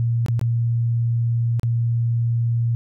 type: tone with dropouts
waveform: sine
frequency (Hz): 117.1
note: A#2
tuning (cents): +8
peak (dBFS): -17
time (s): 0-2.75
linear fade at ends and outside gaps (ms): 0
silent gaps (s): 0.262-0.284 / 0.394-0.413 / 1.596-1.632
effects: none